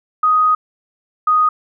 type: tone pair in turn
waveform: sine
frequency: 1249 / 1244 Hz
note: D#6 / D#6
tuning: +6 / -1 cents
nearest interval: unison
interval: 7 cents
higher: first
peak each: -10 dBFS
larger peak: neither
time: 0.23-0.55 / 1.27-1.49 s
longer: first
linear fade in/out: 5 ms
effects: none